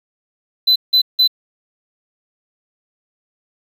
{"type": "tone bursts", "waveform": "triangle", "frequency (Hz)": 4020, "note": "B7", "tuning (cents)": 30, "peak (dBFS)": -8, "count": 3, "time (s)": [0.67, 1.277], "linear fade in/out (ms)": 10, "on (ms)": 89, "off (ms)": 170, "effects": ["8-bit"]}